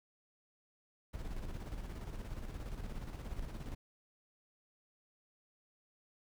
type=noise with tremolo; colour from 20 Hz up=brown; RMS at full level=-41 dBFS; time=1.13-3.75 s; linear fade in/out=10 ms; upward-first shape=square; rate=17 Hz; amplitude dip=45%; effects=none